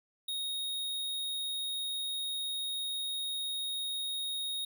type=tone; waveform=square; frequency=3739 Hz; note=A#7; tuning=4 cents sharp; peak=-34 dBFS; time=0.28-4.65 s; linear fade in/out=5 ms; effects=none